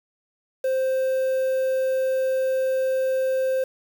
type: tone with quantisation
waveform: triangle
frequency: 523.3 Hz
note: C5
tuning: in tune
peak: -18 dBFS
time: 0.64-3.64 s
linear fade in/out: 5 ms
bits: 7
effects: none